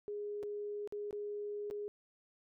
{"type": "tone with dropouts", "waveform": "sine", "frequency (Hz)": 413.6, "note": "G#4", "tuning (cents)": -7, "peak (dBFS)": -38, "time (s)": [0.08, 1.88], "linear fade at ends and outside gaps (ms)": 0, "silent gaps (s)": [[0.429, 0.434], [0.875, 0.924], [1.109, 1.128], [1.701, 1.71]], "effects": []}